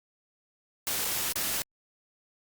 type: noise with dropouts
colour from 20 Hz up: white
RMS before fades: -30 dBFS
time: 0.87-1.62 s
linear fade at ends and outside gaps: 0 ms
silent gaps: 1.048-1.052 / 1.324-1.357 s
effects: Opus 48 kbps